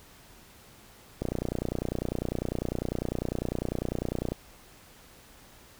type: click train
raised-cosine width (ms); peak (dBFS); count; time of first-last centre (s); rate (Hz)
2; -16; 94; 1.22-4.32; 30
effects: pink hiss -54 dBFS RMS until 5.79 s